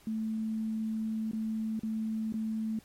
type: tone with dropouts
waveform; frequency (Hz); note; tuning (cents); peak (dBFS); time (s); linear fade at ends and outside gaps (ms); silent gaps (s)
sine; 220; A3; 0; -30; 0.07-2.79; 2; 1.313-1.332 / 1.794-1.833 / 2.324-2.34
effects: pink hiss -60 dBFS RMS until 2.84 s + MP3 64 kbps